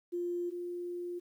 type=tone pair in turn; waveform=sine; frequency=350 / 351.8 Hz; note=F4 / F4; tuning=+4 / +13 cents; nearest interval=unison; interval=9 cents; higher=second; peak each=-32 / -36 dBFS; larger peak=first; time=0.12-0.51 / 0.51-1.2 s; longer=second; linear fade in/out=20 ms; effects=11-bit